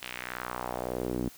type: tone with band-pass filter sweep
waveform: sawtooth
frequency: 61.74 Hz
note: B1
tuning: in tune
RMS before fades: -35 dBFS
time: 0.02-1.29 s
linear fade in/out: 0 ms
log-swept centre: 3000 to 260 Hz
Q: 2
effects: white hiss -52 dBFS RMS until 1.37 s